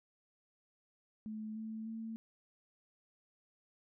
sine tone with pitch steps, 216.5 / 220.3 / 224.1 Hz, A3 / A3 / A3, -28 / +2 / +32 cents, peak -40 dBFS, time 1.26-2.16 s, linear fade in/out 0 ms, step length 300 ms, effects none

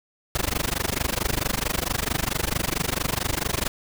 pink noise with amplitude modulation, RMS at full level -22 dBFS, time 0.35-3.68 s, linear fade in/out 0 ms, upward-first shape sine, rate 24.5 Hz, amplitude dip 100%, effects none

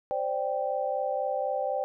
sine chord, C suspended second, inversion none, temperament equal, 523.3 / 587.3 / 784 Hz, C5 / D5 / G5, 0 / 0 / 0 cents, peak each -31 dBFS, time 0.11-1.84 s, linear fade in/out 0 ms, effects none

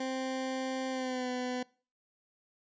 20% pulse tone with pitch glide, 261.6 to 250.7 Hz, C4 to B3, 0 to +26 cents, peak -28 dBFS, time 0-1.63 s, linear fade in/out 5 ms, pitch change -74 cents, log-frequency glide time 0.9-1.29 s, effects noise-tail reverb RT60 0.4 s tail -24 dB re dry + resampled to 16000 Hz

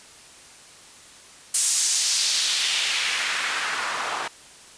white noise with band-pass filter sweep, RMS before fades -24 dBFS, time 1.54-4.28 s, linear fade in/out 5 ms, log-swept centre 8300 to 910 Hz, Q 1.5, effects white hiss -47 dBFS RMS until 4.77 s + resampled to 22050 Hz

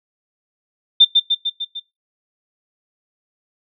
sine tone with echo, 3586 Hz, A7, 32 cents sharp, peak -5 dBFS, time 1-1.05 s, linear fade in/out 10 ms, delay 150 ms, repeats 5, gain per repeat -4 dB, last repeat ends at 1.8 s, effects noise-tail reverb RT60 0.2 s tail -18 dB re dry

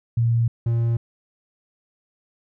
sine / triangle tone pair in turn, 116.54 / 116.54 Hz, A#2 / A#2, 0 / 0 cents, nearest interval unison, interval 0 cents, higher neither, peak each -16 dBFS, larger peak neither, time 0.17-0.48 / 0.66-0.97 s, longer neither, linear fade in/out 5 ms, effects none

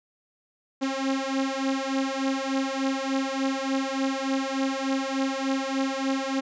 sawtooth beating tone pair, 267.2 / 270.6 Hz, C4 / C#4, +36 / -42 cents, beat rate 3.4 Hz, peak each -24 dBFS, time 0.81-6.41 s, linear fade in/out 20 ms, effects resampled to 16000 Hz

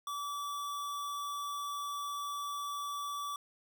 square tone, 1153 Hz, D6, 32 cents flat, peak -37 dBFS, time 0.07-3.36 s, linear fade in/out 2 ms, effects none

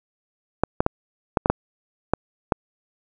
clicks, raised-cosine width 1 ms, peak -3 dBFS, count 8, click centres 0.636 / 0.805 / 0.864 / 1.372 / 1.459 / 1.5 / 2.136 / 2.522 s, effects none

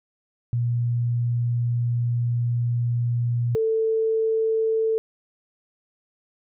sine tone pair in turn, 119.6 / 444.3 Hz, A#2 / A4, +45 / +17 cents, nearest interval octave + major seventh, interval 2272 cents, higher second, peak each -20 / -19 dBFS, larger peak second, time 0.53-3.55 / 3.55-4.98 s, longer first, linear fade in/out 0 ms, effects none

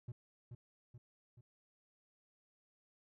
triangle tone with echo, 120.2 Hz, B2, 46 cents flat, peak -40 dBFS, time 0.08-0.12 s, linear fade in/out 5 ms, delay 430 ms, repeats 3, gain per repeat -5 dB, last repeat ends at 1.41 s, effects none

